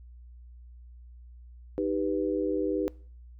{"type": "chord", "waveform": "sine", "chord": "Eb augmented", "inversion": "none", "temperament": "equal", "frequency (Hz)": [311.1, 392, 493.9], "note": ["Eb4", "G4", "B4"], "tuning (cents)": [0, 0, 0], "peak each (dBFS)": [-30, -30, -31], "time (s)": [1.78, 2.88], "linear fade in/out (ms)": 0, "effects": ["noise-tail reverb RT60 0.5 s tail -24 dB re dry", "added 60 Hz sine -46 dBFS peak until 3.39 s"]}